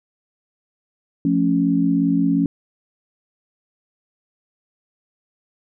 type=chord; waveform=sine; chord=F augmented; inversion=none; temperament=equal; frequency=174.61 / 220 / 277.2 Hz; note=F3 / A3 / C#4; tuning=0 / 0 / 0 cents; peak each=-20 / -23 / -17 dBFS; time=1.25-2.46 s; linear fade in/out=2 ms; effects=none